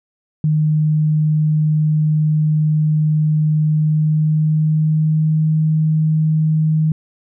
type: tone with pitch glide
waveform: sine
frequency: 153.7 to 156.39 Hz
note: D#3 to D#3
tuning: -21 to +9 cents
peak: -12 dBFS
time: 0.44-6.92 s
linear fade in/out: 2 ms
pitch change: +30 cents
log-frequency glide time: 3.68-5.47 s
effects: none